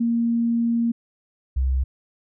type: tone pair in turn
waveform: sine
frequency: 233.1 / 65.41 Hz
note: A#3 / C2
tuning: 0 / 0 cents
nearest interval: octave + minor seventh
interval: 2200 cents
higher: first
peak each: -18 dBFS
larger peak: neither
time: 0-0.92 / 1.56-1.84 s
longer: first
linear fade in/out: 10 ms
effects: none